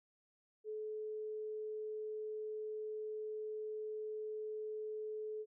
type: tone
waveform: sine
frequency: 430 Hz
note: A4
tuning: 40 cents flat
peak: -40 dBFS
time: 0.64-5.46 s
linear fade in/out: 50 ms
effects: none